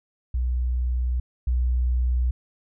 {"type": "tone pair in turn", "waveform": "sine", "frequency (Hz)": [61.74, 61.74], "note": ["B1", "B1"], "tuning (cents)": [0, 0], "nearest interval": "unison", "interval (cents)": 0, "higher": "neither", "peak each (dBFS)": [-21, -19], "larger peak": "second", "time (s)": [[0.34, 1.2], [1.47, 2.31]], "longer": "first", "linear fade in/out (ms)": 5, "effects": []}